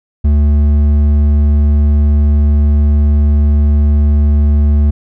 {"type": "tone with hard clipping", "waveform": "triangle", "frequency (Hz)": 73.42, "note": "D2", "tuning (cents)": 0, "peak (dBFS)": -8, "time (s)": [0.24, 4.91], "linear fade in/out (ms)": 10, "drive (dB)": 10, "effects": []}